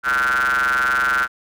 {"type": "ring-modulated tone", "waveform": "square", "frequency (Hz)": 65.41, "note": "C2", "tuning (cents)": 0, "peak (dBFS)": -14, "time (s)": [0.03, 1.28], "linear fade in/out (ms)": 50, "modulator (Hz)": 1450, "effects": []}